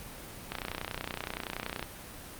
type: click train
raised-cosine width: 0.3 ms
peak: -17 dBFS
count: 41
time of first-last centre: 0.52-1.827 s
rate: 30.6 Hz
effects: pink hiss -45 dBFS RMS until 2.39 s + Opus 32 kbps